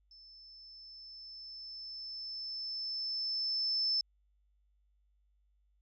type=tone with level ramp; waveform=sine; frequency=5274 Hz; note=E8; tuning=in tune; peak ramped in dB=-54 to -28 dBFS; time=0.11-4.01 s; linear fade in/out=2 ms; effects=added 50 Hz sine -69 dBFS peak until 5.81 s